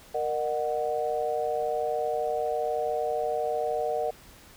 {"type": "chord", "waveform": "sine", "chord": "D# minor", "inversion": "second", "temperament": "equal with one note detuned", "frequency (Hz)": [466.2, 607.3, 740], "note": ["A#4", "D#5", "F#5"], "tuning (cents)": [0, -42, 0], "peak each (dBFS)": -30, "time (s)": [0.14, 4.11], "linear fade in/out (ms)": 10, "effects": ["pink hiss -52 dBFS RMS until 4.56 s"]}